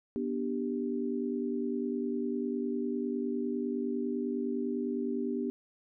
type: chord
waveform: sine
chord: G major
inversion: first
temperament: equal with one note detuned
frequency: 243.8 / 293.7 / 392 Hz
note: B3 / D4 / G4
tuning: -22 / 0 / 0 cents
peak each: -33 / -36 / -35 dBFS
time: 0.16-5.5 s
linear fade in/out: 0 ms
effects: none